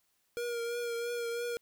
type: tone with vibrato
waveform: square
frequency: 472.7 Hz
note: A#4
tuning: 24 cents sharp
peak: -34 dBFS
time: 0.37-1.57 s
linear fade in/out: 0 ms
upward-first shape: triangle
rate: 3 Hz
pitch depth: 32 cents each way
effects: white hiss -75 dBFS RMS until 1.61 s